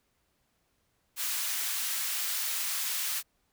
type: high-pass noise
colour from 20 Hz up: white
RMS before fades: -32 dBFS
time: 1.16-3.23 s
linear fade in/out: 50 ms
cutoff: 1300 Hz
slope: 12 dB/octave
effects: pink hiss -74 dBFS RMS until 3.52 s